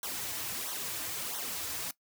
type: noise with flanger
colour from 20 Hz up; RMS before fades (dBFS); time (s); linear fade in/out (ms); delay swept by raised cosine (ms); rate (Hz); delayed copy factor
white; -37; 0.03-1.91; 2; 0.41 to 5.41; 1.5; -0.75
effects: noise-tail reverb RT60 0.1 s tail -19 dB re dry